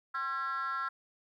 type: tone with frequency modulation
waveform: sine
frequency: 1356 Hz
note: E6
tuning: 49 cents sharp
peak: -30 dBFS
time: 0.14-0.89 s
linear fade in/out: 10 ms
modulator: 292 Hz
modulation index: 0.91
effects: tanh soft clip ceiling -30 dBFS + 12-bit